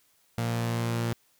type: tone pair together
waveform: sawtooth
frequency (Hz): 116.54 / 174.61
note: A#2 / F3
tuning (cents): 0 / 0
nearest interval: perfect fifth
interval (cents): 700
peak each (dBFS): -23 / -33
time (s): 0.38-1.13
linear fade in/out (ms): 0
effects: white hiss -66 dBFS RMS until 1.39 s